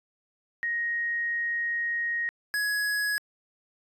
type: tone pair in turn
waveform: sine / square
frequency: 1875 / 1676.7 Hz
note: A#6 / G#6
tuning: +10 / +16 cents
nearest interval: major second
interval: 194 cents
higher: first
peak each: -26 dBFS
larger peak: neither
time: 0.63-2.29 / 2.54-3.18 s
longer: first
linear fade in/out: 0 ms
effects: resampled to 32000 Hz